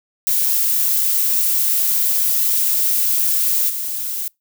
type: noise with level steps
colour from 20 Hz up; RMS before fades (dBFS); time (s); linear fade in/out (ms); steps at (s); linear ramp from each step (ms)
violet; -17 / -24; 0.27-4.28; 0; 3.69; 10
effects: noise-tail reverb RT60 0.2 s tail -26 dB re dry